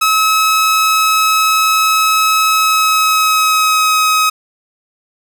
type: tone with pitch glide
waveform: sawtooth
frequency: 1287 to 1268.5 Hz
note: E6 to D#6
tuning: -42 to +33 cents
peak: -6 dBFS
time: 0.01-4.3 s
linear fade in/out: 10 ms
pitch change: -25 cents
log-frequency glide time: 2.48-3.97 s
effects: none